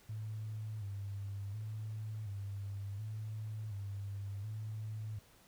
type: tone with vibrato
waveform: sine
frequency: 103.83 Hz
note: G#2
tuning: in tune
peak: -39 dBFS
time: 0.09-5.19 s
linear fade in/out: 5 ms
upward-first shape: square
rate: 0.69 Hz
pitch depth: 71 cents each way
effects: pink hiss -64 dBFS RMS until 5.47 s